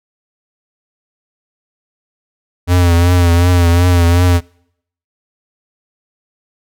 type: tone with vibrato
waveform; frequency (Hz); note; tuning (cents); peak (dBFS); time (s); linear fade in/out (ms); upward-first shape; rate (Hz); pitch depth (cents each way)
square; 87.31; F2; 0; -8; 2.67-4.41; 50; triangle; 2.7; 59
effects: noise-tail reverb RT60 0.7 s tail -26 dB re dry